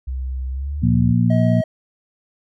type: tone with pitch glide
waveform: sine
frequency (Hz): 64.7 to 73.47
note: C2 to D2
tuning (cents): -19 to +1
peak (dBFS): -22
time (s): 0.07-1.13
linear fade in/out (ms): 10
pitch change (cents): +220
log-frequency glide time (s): 0.51-0.77
type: harmonic tone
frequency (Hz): 58.7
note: A#1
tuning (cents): +13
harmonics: 2 / 3 / 4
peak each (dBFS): -16 / -18 / -19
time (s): 0.82-1.62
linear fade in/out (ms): 20
type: tone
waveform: triangle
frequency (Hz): 636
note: D#5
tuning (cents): +38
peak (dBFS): -20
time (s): 1.3-1.64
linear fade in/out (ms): 5
effects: none